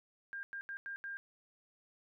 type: tone bursts at uneven times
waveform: sine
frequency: 1602 Hz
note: G6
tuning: 37 cents sharp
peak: -40 dBFS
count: 5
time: 0.33-0.43 / 0.53-0.61 / 0.69-0.77 / 0.86-0.96 / 1.04-1.17 s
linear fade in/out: 0 ms
effects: none